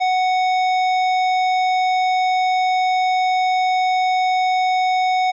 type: tone with hard clipping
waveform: sine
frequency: 741 Hz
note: F#5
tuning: 2 cents sharp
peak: -17 dBFS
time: 0-5.32 s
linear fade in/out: 20 ms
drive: 12 dB
effects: resampled to 16000 Hz